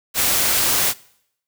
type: noise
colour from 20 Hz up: white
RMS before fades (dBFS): -18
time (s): 0.14-0.94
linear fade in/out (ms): 50
effects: noise-tail reverb RT60 0.7 s tail -22 dB re dry